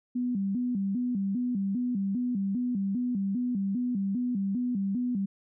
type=tone with vibrato; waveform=sine; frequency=220 Hz; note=A3; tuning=in tune; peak=-26 dBFS; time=0.15-5.26 s; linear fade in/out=10 ms; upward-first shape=square; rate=2.5 Hz; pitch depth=200 cents each way; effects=none